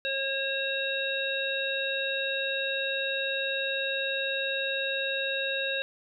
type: harmonic tone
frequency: 542 Hz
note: C#5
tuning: 39 cents flat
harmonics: 1 / 3 / 5 / 7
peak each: -33 / -33 / -33 / -33 dBFS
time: 0.05-5.82 s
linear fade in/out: 0 ms
effects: none